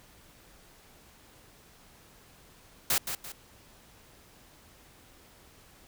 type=noise with echo; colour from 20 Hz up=white; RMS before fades=-26 dBFS; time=2.9-2.98 s; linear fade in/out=2 ms; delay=170 ms; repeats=2; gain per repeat=-8 dB; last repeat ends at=3.32 s; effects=pink hiss -57 dBFS RMS until 5.87 s